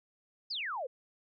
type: exponential sweep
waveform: sine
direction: down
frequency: 5274 to 470.5 Hz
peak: -34 dBFS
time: 0.5-0.87 s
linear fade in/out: 10 ms
effects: none